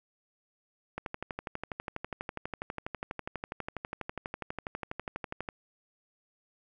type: click train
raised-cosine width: 0.5 ms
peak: -20 dBFS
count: 56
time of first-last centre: 0.98-5.488 s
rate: 12.2 Hz
effects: none